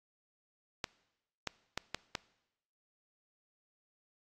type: clicks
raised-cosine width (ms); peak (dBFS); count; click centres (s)
0.2; -16; 5; 0.842 / 1.473 / 1.776 / 1.946 / 2.152
effects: noise-tail reverb RT60 0.9 s tail -22 dB re dry + AAC 48 kbps